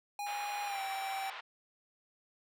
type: tone with pitch glide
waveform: square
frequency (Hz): 820 to 777.1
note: G#5 to G5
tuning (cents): -22 to -15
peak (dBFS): -37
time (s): 0.19-1.3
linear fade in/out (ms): 2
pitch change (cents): -93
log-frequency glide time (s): 0.65-0.81
type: band-pass noise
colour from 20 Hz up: pink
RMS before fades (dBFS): -45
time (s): 0.26-1.41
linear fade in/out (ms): 10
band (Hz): 740 to 3400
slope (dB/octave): 24
effects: none